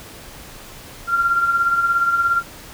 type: tone with tremolo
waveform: sine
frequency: 1382 Hz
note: F6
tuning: 19 cents flat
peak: -12 dBFS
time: 1.07-2.43 s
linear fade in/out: 50 ms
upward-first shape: triangle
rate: 17 Hz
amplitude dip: 60%
effects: pink hiss -39 dBFS RMS until 2.73 s